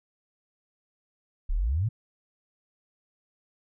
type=exponential sweep; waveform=sine; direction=up; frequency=31.18 to 122.7 Hz; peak=-23 dBFS; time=1.49-1.89 s; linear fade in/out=10 ms; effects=none